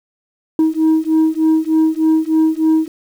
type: beating tone pair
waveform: sine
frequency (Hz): 315.9 / 319.2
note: D#4 / D#4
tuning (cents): +26 / +44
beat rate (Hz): 3.3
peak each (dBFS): -12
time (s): 0.59-2.88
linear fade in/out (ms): 2
effects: tanh soft clip ceiling -8 dBFS + 7-bit